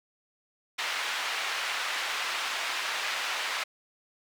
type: band-pass noise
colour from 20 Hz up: white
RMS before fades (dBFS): -32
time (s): 0.78-3.64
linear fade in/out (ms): 10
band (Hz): 890 to 2900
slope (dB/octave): 12
effects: none